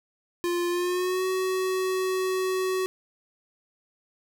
square tone with pitch glide, 349.2 to 374.3 Hz, F4 to F#4, 0 to +20 cents, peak -25 dBFS, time 0.44-2.86 s, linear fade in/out 0 ms, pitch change +120 cents, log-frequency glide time 0.69-1.25 s, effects none

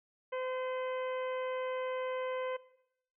harmonic tone with a mistuned harmonic, 513 Hz, C5, 34 cents flat, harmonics 1 / 2 / 3 / 4 / 5 / 6, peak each -35 / -42 / -48 / -47 / -53 / -55 dBFS, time 0.32-2.57 s, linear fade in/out 10 ms, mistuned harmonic 5, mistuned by -15 cents, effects noise-tail reverb RT60 0.8 s tail -18 dB re dry

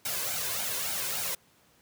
white noise with flanger, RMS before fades -32 dBFS, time 0.05-1.35 s, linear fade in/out 5 ms, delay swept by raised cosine 1.3 to 1.98 ms, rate 3.5 Hz, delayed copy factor +0.65, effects pink hiss -63 dBFS RMS until 1.81 s + high-pass 100 Hz 12 dB/octave

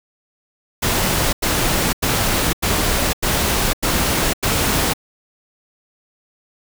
pink noise bursts, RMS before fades -18 dBFS, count 7, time 0.82-4.936 s, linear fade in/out 10 ms, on 510 ms, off 91 ms, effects none

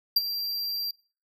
square tone with ADSR envelope, 4729 Hz, D8, 11 cents sharp, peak -16 dBFS, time 0.16-0.91 s, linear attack 7 ms, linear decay 26 ms, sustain -13 dB, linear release 4 ms, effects noise-tail reverb RT60 0.4 s tail -24 dB re dry

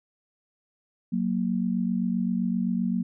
sine tone pair together, 185 / 232.7 Hz, F#3 / A#3, 0 / -3 cents, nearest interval major third, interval 397 cents, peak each -26 dBFS, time 1.12-3.03 s, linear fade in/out 10 ms, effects none

